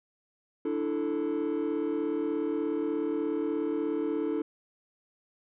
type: chord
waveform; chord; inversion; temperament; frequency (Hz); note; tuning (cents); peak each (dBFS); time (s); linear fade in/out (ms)
triangle; D suspended second; none; just; 293.7 / 330.4 / 440.5; D4 / E4 / A4; 0 / +4 / +2; -29; 0.65-4.42; 5
effects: tanh soft clip ceiling -21 dBFS + resampled to 8000 Hz